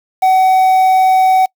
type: tone with quantisation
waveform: triangle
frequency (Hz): 753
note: F#5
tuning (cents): +30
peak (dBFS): -5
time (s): 0.22-1.46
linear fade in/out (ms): 10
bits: 5
effects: noise-tail reverb RT60 0.1 s tail -26 dB re dry